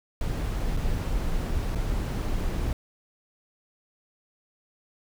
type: noise with dropouts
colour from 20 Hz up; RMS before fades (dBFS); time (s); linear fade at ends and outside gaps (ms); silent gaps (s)
brown; -27; 0.21-2.73; 1; 0.767-0.772 / 1.75-1.756
effects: none